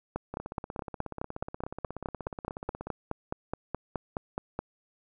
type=two click trains; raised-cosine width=1 ms; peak=-23 / -17 dBFS; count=43 / 22; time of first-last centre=0.34-2.87 / 0.16-4.59 s; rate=16.6 / 4.74 Hz; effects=none